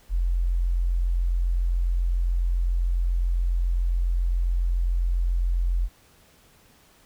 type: tone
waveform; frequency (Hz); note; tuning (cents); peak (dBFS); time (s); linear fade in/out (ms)
sine; 43.65; F1; 0; -20; 0.09-5.89; 50
effects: pink hiss -57 dBFS RMS until 7.05 s